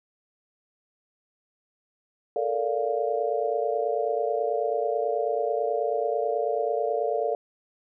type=chord; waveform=sine; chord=Bb major seventh; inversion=third; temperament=just; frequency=437 / 466.2 / 582.7 / 699.2 Hz; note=A4 / Bb4 / D5 / F5; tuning=-12 / 0 / -14 / +2 cents; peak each=-29 dBFS; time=2.36-7.35 s; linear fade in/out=2 ms; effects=none